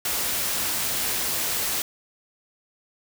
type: noise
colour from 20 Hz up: white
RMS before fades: -26 dBFS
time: 0.05-1.82 s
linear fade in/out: 2 ms
effects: none